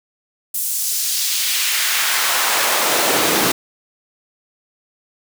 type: noise with high-pass filter sweep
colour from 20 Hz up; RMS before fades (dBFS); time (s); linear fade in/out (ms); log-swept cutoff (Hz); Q
pink; -18; 0.54-3.52; 5; 9700 to 240; 0.99
effects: none